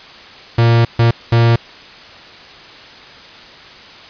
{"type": "tone bursts at uneven times", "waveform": "45% pulse", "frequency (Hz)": 116.54, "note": "A#2", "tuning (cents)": 0, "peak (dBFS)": -8, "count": 3, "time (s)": [[0.58, 0.85], [0.99, 1.11], [1.32, 1.56]], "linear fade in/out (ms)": 5, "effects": ["white hiss -37 dBFS RMS until 4.09 s", "resampled to 11025 Hz"]}